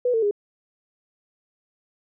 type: tone with pitch steps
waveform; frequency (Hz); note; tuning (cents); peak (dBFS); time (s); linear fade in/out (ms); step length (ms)
sine; 493.9 / 450.3 / 410.5; B4 / A4 / G#4; 0 / +40 / -20; -18; 0.05-0.311; 5; 87
effects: none